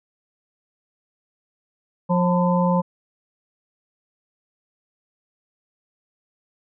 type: harmonic tone with a mistuned harmonic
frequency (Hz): 178.1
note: F3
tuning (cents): +34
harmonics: 1 / 3 / 5 / 6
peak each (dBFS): -18 / -23 / -25 / -26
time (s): 2.09-2.82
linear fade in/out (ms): 20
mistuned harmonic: 6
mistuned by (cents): -94
effects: none